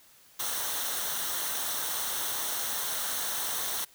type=noise with comb filter; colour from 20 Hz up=white; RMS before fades=-32 dBFS; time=0.39-3.85 s; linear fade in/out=10 ms; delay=0.41 ms; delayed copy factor=-0.6; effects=white hiss -58 dBFS RMS until 3.94 s